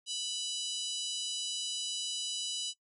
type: harmonic tone with a mistuned harmonic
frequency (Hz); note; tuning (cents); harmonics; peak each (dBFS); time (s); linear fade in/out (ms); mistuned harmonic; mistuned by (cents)
987.8; B5; 0; 3 / 4 / 5 / 6 / 7 / 8 / 9 / 10; -38 / -40 / -42 / -44 / -45 / -46 / -47 / -48; 0.06-2.74; 50; 7; -16
effects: noise-tail reverb RT60 0.1 s tail -21 dB re dry